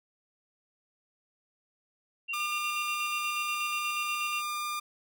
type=tone with tremolo; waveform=sine; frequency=2758 Hz; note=F7; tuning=22 cents flat; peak=-31 dBFS; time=2.28-4.42 s; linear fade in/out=20 ms; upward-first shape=square; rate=8.3 Hz; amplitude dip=50%
type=tone; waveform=sawtooth; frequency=1202 Hz; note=D6; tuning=40 cents sharp; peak=-28 dBFS; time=2.33-4.8 s; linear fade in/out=10 ms
effects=none